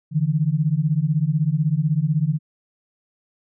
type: beating tone pair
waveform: sine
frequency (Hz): 145.5 / 161.5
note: D3 / E3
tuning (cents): -16 / -35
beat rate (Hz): 16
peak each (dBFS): -20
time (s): 0.11-2.39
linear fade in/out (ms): 50
effects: none